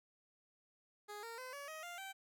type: tone with pitch steps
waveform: 15% pulse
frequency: 415.3 / 460.8 / 511.3 / 567.3 / 629.5 / 698.4 / 775 Hz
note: G#4 / A#4 / C5 / C#5 / D#5 / F5 / G5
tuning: 0 / -20 / -40 / +40 / +20 / 0 / -20 cents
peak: -40 dBFS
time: 1.08-2.13 s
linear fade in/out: 20 ms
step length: 150 ms
effects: none